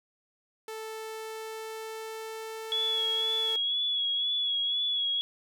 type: tone with pitch glide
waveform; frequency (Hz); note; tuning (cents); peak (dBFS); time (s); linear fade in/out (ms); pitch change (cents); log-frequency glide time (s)
sawtooth; 440 to 444.9; A4 to A4; 0 to +19; -33; 0.68-3.56; 2; +19; 0.82-3.38
type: tone with vibrato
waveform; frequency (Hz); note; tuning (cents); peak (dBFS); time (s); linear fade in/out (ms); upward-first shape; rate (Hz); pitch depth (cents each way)
sine; 3368; G#7; +24; -26; 2.72-5.21; 0; sine; 2; 35
effects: none